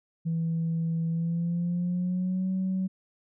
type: tone with pitch glide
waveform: sine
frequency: 164.6 to 187.99 Hz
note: E3 to F#3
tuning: -2 to +28 cents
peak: -24 dBFS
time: 0.25-2.88 s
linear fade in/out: 20 ms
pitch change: +230 cents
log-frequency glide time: 1.09-2.5 s
effects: tanh soft clip ceiling -22 dBFS